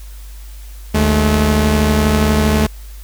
sawtooth tone pair together, 75.74 / 214.8 Hz, D#2 / A3, -46 / -41 cents, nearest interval octave + tritone, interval 1805 cents, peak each -10 dBFS, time 0.94-2.67 s, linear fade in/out 10 ms, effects added 50 Hz sine -30 dBFS peak until 3.03 s + white hiss -44 dBFS RMS until 3.03 s

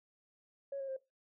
sine tone with pitch steps, 554.4 / 542.4 / 530.6 Hz, C#5 / C#5 / C5, 0 / -38 / +24 cents, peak -36 dBFS, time 0.72-0.966 s, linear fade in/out 5 ms, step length 82 ms, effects noise-tail reverb RT60 0.2 s tail -18 dB re dry + tanh soft clip ceiling -32 dBFS

